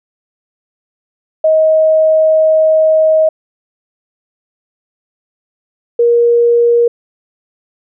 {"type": "tone pair in turn", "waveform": "sine", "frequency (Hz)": [631, 472.7], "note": ["D#5", "A#4"], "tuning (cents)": [24, 24], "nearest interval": "perfect fourth", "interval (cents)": 500, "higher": "first", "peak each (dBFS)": -6, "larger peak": "neither", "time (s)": [[1.44, 3.29], [5.99, 6.88]], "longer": "first", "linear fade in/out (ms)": 5, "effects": []}